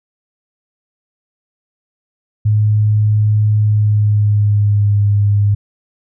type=tone with pitch glide; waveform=sine; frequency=106.2 to 102.29 Hz; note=G#2 to G#2; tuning=+39 to -26 cents; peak=-9 dBFS; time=2.45-5.55 s; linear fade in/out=10 ms; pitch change=-65 cents; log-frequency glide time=3.6-5.01 s; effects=none